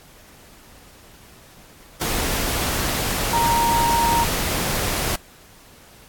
sine tone in noise, 932.3 Hz, A#5, in tune, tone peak -17 dBFS, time 3.33-4.24 s, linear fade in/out 5 ms, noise pink, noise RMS -23 dBFS, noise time 2.01-5.16 s, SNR +3 dB, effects pink hiss -48 dBFS RMS until 6.08 s + AAC 64 kbps

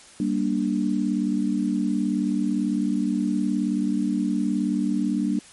sine chord, G minor, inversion none, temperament just, 196 / 235.2 / 294 Hz, G3 / Bb3 / D4, 0 / +16 / +2 cents, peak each -25 dBFS, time 0.2-5.39 s, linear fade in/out 2 ms, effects white hiss -48 dBFS RMS until 5.52 s + MP3 48 kbps

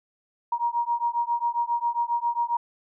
sine beating tone pair, 942 / 949.4 Hz, A#5 / A#5, +18 / +31 cents, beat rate 7.4 Hz, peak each -26 dBFS, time 0.52-2.57 s, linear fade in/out 5 ms, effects none

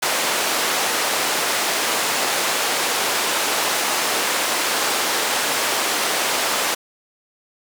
pink band-pass noise, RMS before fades -21 dBFS, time 0.02-6.75 s, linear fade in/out 10 ms, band 510 to 12000 Hz, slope 12 dB/octave, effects none

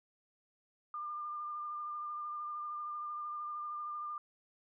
sine tone with vibrato, 1200 Hz, D6, 37 cents sharp, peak -38 dBFS, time 0.94-4.18 s, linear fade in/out 2 ms, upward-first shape sine, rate 13 Hz, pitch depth 17 cents each way, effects none

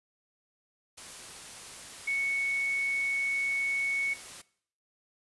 sine tone in noise, 2217 Hz, C#7, in tune, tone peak -27 dBFS, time 2.07-4.14 s, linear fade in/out 10 ms, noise white, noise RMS -45 dBFS, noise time 0.97-4.42 s, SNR +15 dB, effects noise-tail reverb RT60 0.6 s tail -20 dB re dry + resampled to 24000 Hz

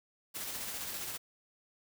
white noise with tremolo, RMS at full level -39 dBFS, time 0.34-1.18 s, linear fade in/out 20 ms, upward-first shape square, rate 15 Hz, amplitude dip 25%, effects none

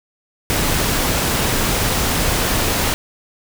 pink noise, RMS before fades -18 dBFS, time 0.5-2.94 s, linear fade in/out 0 ms, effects none

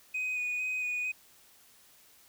sine tone with vibrato, 2489 Hz, D#7, in tune, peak -28 dBFS, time 0.14-1.12 s, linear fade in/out 10 ms, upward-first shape square, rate 2.2 Hz, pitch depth 14 cents each way, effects tanh soft clip ceiling -29 dBFS + white hiss -60 dBFS RMS until 2.28 s

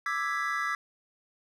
triangle chord, E dominant seventh, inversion third, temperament equal, 1174.7 / 1318.5 / 1661.2 / 1975.5 Hz, D6 / E6 / G#6 / B6, 0 / 0 / 0 / 0 cents, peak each -32 dBFS, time 0.06-0.75 s, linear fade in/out 2 ms, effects none

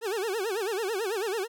40% pulse tone with vibrato, 415.3 Hz, G#4, in tune, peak -27 dBFS, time 0.01-1.48 s, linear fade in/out 50 ms, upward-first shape sine, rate 9.1 Hz, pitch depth 210 cents each way, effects none

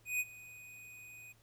square tone with ADSR envelope, 2489 Hz, D#7, in tune, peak -31 dBFS, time 0.05-1.33 s, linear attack 150 ms, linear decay 39 ms, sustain -20 dB, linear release 16 ms, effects added 113 Hz sine -66 dBFS peak until 1.42 s + pink hiss -69 dBFS RMS until 1.42 s

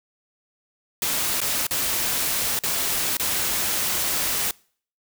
white noise with dropouts, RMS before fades -24 dBFS, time 1.02-4.51 s, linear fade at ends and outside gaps 1 ms, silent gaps 1.404-1.415 / 1.668-1.709 / 2.59-2.636 / 3.169-3.197 s, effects noise-tail reverb RT60 0.5 s tail -25 dB re dry

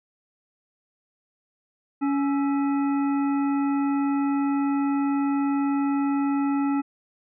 harmonic tone with a mistuned harmonic, 280.3 Hz, C#4, 19 cents sharp, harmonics 1 / 3 / 5 / 7 / 9, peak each -21 / -32 / -35 / -44 / -45 dBFS, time 2.01-6.82 s, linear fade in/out 20 ms, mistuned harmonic 5, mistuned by -98 cents, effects none

